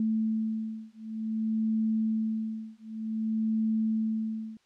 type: beating tone pair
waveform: sine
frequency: 220 / 220.54 Hz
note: A3 / A3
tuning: 0 / +4 cents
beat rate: 0.54 Hz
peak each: -30 dBFS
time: 0-4.57 s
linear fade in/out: 2 ms
effects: white hiss -68 dBFS RMS until 4.65 s + low-pass 5000 Hz 12 dB/octave